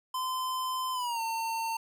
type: tone with pitch glide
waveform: square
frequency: 1028 to 905.3 Hz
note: C6 to A5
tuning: -31 to +49 cents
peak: -31 dBFS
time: 0.14-1.77 s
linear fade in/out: 5 ms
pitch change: -220 cents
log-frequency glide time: 0.93-1.21 s
effects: none